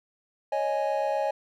triangle chord, C# suspended second, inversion none, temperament equal, 554.4 / 622.3 / 830.6 Hz, C#5 / D#5 / G#5, 0 / 0 / 0 cents, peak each -27 dBFS, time 0.52-1.31 s, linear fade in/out 5 ms, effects none

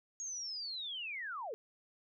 sine linear sweep, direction down, 6645 to 397.9 Hz, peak -39 dBFS, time 0.2-1.54 s, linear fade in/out 0 ms, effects none

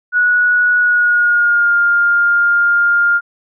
sine tone with pitch glide, 1464 to 1406 Hz, F#6 to F6, -19 to +11 cents, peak -9 dBFS, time 0.12-3.21 s, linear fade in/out 50 ms, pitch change -70 cents, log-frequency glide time 0.77-1.77 s, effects none

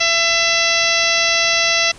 harmonic tone, 670 Hz, E5, 28 cents sharp, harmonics 1 / 2 / 3 / 4 / 5 / 6 / 7 / 8 / 9, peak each -23 / -25 / -20 / -19 / -23 / -23 / -25 / -23 / -23 dBFS, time 0-1.92 s, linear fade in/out 10 ms, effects pink hiss -41 dBFS RMS until 1.98 s + resampled to 22050 Hz

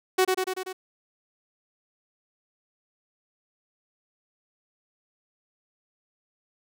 sawtooth tone with echo, 373.2 Hz, F#4, 15 cents sharp, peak -14 dBFS, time 0.18-0.25 s, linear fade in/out 10 ms, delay 96 ms, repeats 5, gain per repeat -3 dB, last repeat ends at 0.73 s, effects none

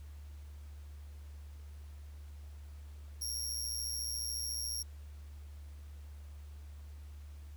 25% pulse tone with amplitude modulation, 5588 Hz, F8, in tune, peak -28 dBFS, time 3.21-4.83 s, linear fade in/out 10 ms, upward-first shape sine, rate 114 Hz, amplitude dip 70%, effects added 73 Hz sine -46 dBFS peak until 7.56 s + pink hiss -65 dBFS RMS until 7.56 s

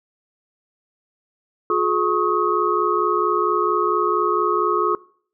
sine tone cluster, 358.3 / 422.7 / 1099 / 1264 Hz, F4 / G#4 / C#6 / D#6, +44 / +31 / -15 / +27 cents, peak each -22 dBFS, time 1.7-4.95 s, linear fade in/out 2 ms, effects noise-tail reverb RT60 0.5 s tail -22 dB re dry

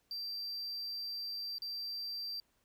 triangle tone with dropouts, 4699 Hz, D8, in tune, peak -37 dBFS, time 0.11-2.4 s, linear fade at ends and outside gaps 1 ms, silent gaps 1.583-1.62 s, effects pink hiss -75 dBFS RMS until 2.64 s

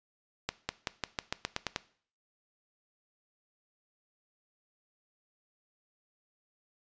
accelerating click train, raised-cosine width 0.2 ms, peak -13 dBFS, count 10, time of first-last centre 0.49-1.761 s, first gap 200 ms, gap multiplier 0.91, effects noise-tail reverb RT60 0.5 s tail -18 dB re dry + resampled to 16000 Hz

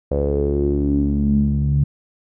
sawtooth tone with low-pass filter sweep, 71.3 Hz, C#2, 49 cents sharp, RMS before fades -18 dBFS, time 0.11-1.84 s, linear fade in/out 5 ms, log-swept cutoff 530 to 150 Hz, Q 7.5, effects none

